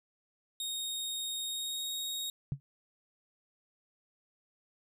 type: tone with pitch glide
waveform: sawtooth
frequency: 3725 to 3757 Hz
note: A#7 to A#7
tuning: -2 to +13 cents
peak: -32 dBFS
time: 0.6-2.3 s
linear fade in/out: 2 ms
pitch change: +15 cents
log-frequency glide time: 1.45-1.9 s
type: tone with exponential decay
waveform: sine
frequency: 138.59 Hz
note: C#3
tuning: in tune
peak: -26 dBFS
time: 2.52-2.6 s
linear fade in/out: 0 ms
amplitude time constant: 17 ms
effects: none